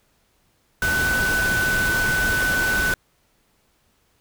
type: tone in noise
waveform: sine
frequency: 1501 Hz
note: F#6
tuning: 24 cents sharp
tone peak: -19 dBFS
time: 0.82-2.94 s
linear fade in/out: 2 ms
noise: pink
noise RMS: -26 dBFS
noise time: 0.82-2.94 s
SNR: +4 dB
effects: pink hiss -64 dBFS RMS until 4.2 s